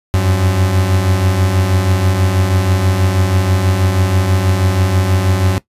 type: beating tone pair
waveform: 40% pulse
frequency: 88.5 / 94.7 Hz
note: F2 / F#2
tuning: +23 / +41 cents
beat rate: 6.2 Hz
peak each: -18 / -11 dBFS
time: 0.14-5.58 s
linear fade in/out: 0 ms
effects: noise-tail reverb RT60 0.1 s tail -17 dB re dry + resampled to 32000 Hz